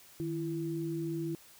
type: tone pair together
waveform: sine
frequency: 155.56 / 333.5 Hz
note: D#3 / E4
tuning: 0 / +20 cents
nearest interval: octave + minor second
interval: 1320 cents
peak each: -37 / -34 dBFS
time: 0.2-1.35 s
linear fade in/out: 0 ms
effects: white hiss -57 dBFS RMS until 1.59 s